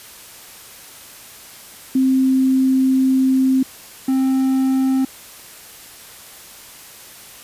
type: tone pair in turn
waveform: sine / triangle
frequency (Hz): 262.6 / 264.1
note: C4 / C4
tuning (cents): +6 / +16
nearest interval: unison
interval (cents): 10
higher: second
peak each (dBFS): -12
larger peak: neither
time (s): 1.95-3.63 / 4.08-5.05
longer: first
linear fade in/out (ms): 5
effects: white hiss -40 dBFS RMS until 7.43 s + resampled to 32000 Hz